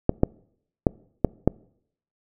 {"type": "clicks", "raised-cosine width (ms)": 2, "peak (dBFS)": -3, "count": 5, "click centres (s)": [0.094, 0.234, 0.868, 1.247, 1.476], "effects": ["noise-tail reverb RT60 0.7 s tail -25 dB re dry"]}